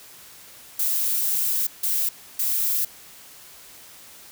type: noise bursts at uneven times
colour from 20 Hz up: violet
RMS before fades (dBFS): -23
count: 3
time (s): 0.79-1.67 / 1.83-2.09 / 2.39-2.85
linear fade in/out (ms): 5
effects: white hiss -46 dBFS RMS until 4.31 s